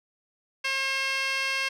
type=tone with band-pass filter; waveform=15% pulse; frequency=537 Hz; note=C5; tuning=45 cents sharp; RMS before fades=-28 dBFS; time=0.64-1.69 s; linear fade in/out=10 ms; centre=3200 Hz; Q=2.9; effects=none